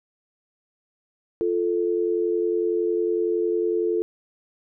sine tone pair together, 348.2 / 439.1 Hz, F4 / A4, -5 / -4 cents, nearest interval major third, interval 401 cents, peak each -23 dBFS, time 1.41-4.02 s, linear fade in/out 0 ms, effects none

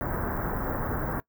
pink band-stop noise, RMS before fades -30 dBFS, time 0.01-1.2 s, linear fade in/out 0 ms, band 1700 to 16000 Hz, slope 48 dB/octave, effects noise-tail reverb RT60 0.1 s tail -21 dB re dry

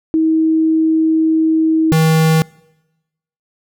sine / square tone pair in turn, 319.3 / 159.65 Hz, D#4 / D#3, +45 / +45 cents, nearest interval octave, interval 1200 cents, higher first, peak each -10 dBFS, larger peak neither, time 0.14-1.92 / 1.92-2.42 s, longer first, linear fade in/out 0 ms, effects noise-tail reverb RT60 1.0 s tail -25 dB re dry

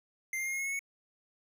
square tone with pitch steps, 2093 / 2112 / 2132 / 2152 / 2172 / 2192 / 2212 Hz, C7 / C7 / C7 / C7 / C#7 / C#7 / C#7, 0 / +16 / +32 / +48 / -36 / -20 / -4 cents, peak -33 dBFS, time 0.33-0.792 s, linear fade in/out 2 ms, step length 66 ms, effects none

